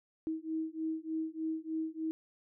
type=beating tone pair; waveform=sine; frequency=317.5 / 320.8 Hz; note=D#4 / E4; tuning=+35 / -47 cents; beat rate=3.3 Hz; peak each=-37 / -37 dBFS; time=0.27-2.11 s; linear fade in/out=0 ms; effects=none